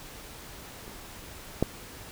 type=clicks; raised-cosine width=2 ms; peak=-30 / -9 dBFS; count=2; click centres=0.879 / 1.626 s; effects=pink hiss -45 dBFS RMS until 2.11 s